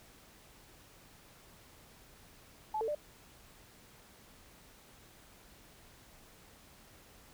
sine tone with pitch steps, 862 / 447.5 / 595 Hz, A5 / A4 / D5, -36 / +29 / +22 cents, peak -32 dBFS, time 2.74-2.95 s, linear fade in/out 5 ms, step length 70 ms, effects pink hiss -59 dBFS RMS until 7.33 s

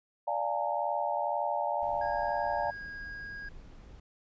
sine chord, Bb dominant seventh, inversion first, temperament equal with one note detuned, 587.3 / 698.5 / 830.6 / 912.6 Hz, D5 / F5 / Ab5 / Bb5, 0 / 0 / 0 / -37 cents, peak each -34 dBFS, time 0.27-2.71 s, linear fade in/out 10 ms
brown noise, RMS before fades -49 dBFS, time 1.82-4 s, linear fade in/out 5 ms
triangle tone, 1637 Hz, G#6, 25 cents flat, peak -38 dBFS, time 2.01-3.49 s, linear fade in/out 5 ms
effects resampled to 16000 Hz

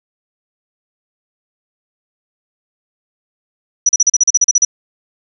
sine tone bursts, 5880 Hz, F#8, 12 cents flat, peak -6 dBFS, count 12, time 3.86-4.65 s, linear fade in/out 5 ms, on 31 ms, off 38 ms, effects none

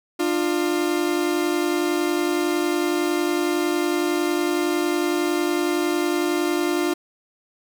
40% pulse tone pair together, 299.1 / 350 Hz, D4 / F4, +32 / +4 cents, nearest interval minor third, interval 272 cents, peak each -23 / -21 dBFS, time 0.19-6.94 s, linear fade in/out 10 ms, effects none

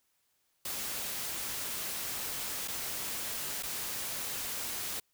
white noise with dropouts, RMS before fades -37 dBFS, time 0.65-5 s, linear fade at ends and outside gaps 5 ms, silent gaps 2.677-2.681 / 3.626-3.632 s, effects white hiss -75 dBFS RMS until 5.13 s

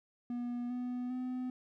triangle tone with pitch steps, 242.1 / 247.5 / 253 Hz, B3 / B3 / B3, -34 / +4 / +42 cents, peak -33 dBFS, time 0.3-1.5 s, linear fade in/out 2 ms, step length 400 ms, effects none

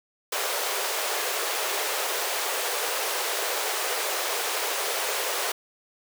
pink high-pass noise, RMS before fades -28 dBFS, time 0.32-5.52 s, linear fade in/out 5 ms, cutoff 400 Hz, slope 48 dB/octave, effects none

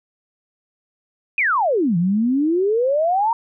sine exponential two-way sweep, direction down then up, 2555 to 164.81 to 946 Hz, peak -15 dBFS, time 1.38-3.33 s, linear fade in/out 2 ms, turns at 1.97 s, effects none

